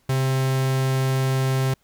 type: tone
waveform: 45% pulse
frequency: 132.3 Hz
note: C3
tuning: 20 cents sharp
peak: -19 dBFS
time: 0.09-1.74 s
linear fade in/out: 5 ms
effects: pink hiss -64 dBFS RMS until 1.83 s